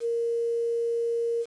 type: tone with quantisation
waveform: sine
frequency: 466.2 Hz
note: A#4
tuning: in tune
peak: -24 dBFS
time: 0-1.46 s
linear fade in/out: 50 ms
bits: 8
effects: resampled to 22050 Hz